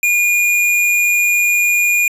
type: tone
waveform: square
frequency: 2431 Hz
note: D#7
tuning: 41 cents flat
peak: -12 dBFS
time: 0.03-2.08 s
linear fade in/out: 2 ms
effects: resampled to 32000 Hz + 7-bit